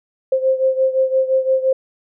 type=beating tone pair; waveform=sine; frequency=524 / 529.8 Hz; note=C5 / C5; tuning=+2 / +22 cents; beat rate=5.8 Hz; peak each=-15 / -19 dBFS; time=0.32-1.73 s; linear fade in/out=5 ms; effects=none